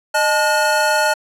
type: tone cluster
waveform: square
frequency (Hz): 612 / 870 / 1441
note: D#5 / A5 / F#6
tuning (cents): -29 / -20 / -46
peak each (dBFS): -19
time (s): 0.14-1.14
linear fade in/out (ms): 10
effects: low-pass 12000 Hz 12 dB/octave